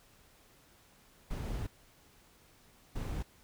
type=noise bursts at uneven times; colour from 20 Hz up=brown; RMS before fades=-37 dBFS; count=2; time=1.3-1.67 / 2.95-3.23 s; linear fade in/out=10 ms; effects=pink hiss -63 dBFS RMS until 3.43 s